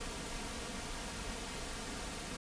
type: noise with comb filter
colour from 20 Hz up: pink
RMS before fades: -42 dBFS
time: 0-2.37 s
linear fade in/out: 10 ms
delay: 4.3 ms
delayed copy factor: +0.5
effects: resampled to 22050 Hz